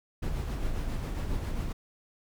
brown noise with tremolo, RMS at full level -30 dBFS, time 0.22-1.73 s, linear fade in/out 10 ms, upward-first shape sine, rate 7.4 Hz, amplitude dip 35%, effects none

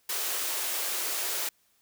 white high-pass noise, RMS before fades -31 dBFS, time 0.09-1.49 s, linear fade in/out 5 ms, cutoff 310 Hz, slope 96 dB/octave, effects white hiss -68 dBFS RMS until 1.81 s

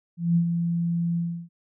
sine tone with ADSR envelope, 170 Hz, F3, 46 cents flat, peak -16 dBFS, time 0.17-1.49 s, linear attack 190 ms, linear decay 87 ms, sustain -6 dB, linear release 320 ms, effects none

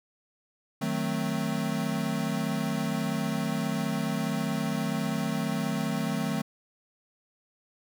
square chord, D# diminished seventh, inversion none, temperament equal, 155.56 / 185 / 220 / 261.6 Hz, D#3 / F#3 / A3 / C4, 0 / 0 / 0 / 0 cents, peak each -34 / -34 / -32 / -35 dBFS, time 0.81-6.42 s, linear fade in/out 10 ms, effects none

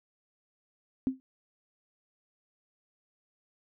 sine tone with exponential decay, 261.9 Hz, C4, 2 cents sharp, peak -21 dBFS, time 1.07-1.2 s, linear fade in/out 0 ms, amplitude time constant 27 ms, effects none

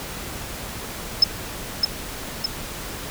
sine tone with echo, 5210 Hz, E8, 21 cents flat, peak -8 dBFS, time 1.22-1.24 s, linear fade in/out 5 ms, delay 610 ms, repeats 2, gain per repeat -5 dB, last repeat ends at 2.46 s, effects pink hiss -33 dBFS RMS until 3.1 s

